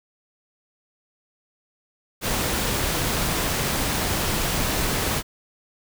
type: noise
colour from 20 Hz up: pink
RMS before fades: -24 dBFS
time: 2.21-5.23 s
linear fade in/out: 50 ms
effects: none